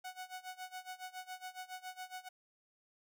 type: tone with tremolo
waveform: sawtooth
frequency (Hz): 740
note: F#5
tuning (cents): 0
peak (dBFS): -38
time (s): 0.04-2.29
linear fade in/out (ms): 10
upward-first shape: sine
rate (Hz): 7.2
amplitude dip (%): 90
effects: none